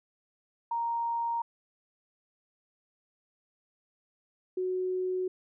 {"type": "tone pair in turn", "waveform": "sine", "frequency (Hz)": [932.3, 369.1], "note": ["A#5", "F#4"], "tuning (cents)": [0, -4], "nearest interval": "octave + major third", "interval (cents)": 1604, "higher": "first", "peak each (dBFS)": -28, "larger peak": "neither", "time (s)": [[0.71, 1.42], [4.57, 5.28]], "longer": "neither", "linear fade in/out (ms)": 5, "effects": []}